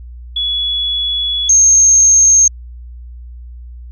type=tone pair in turn; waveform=sine; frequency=3392 / 6418 Hz; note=G#7 / G8; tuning=+36 / +40 cents; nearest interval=major seventh; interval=1104 cents; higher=second; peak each=-14 / -5 dBFS; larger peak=second; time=0.36-1.49 / 1.49-2.48 s; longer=first; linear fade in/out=5 ms; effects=added 60 Hz sine -29 dBFS peak until 3.91 s